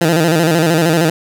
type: tone with vibrato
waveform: 15% pulse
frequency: 163.7 Hz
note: E3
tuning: 12 cents flat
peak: -4 dBFS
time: 0.01-1.1 s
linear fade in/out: 5 ms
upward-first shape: square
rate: 13 Hz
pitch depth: 81 cents each way
effects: none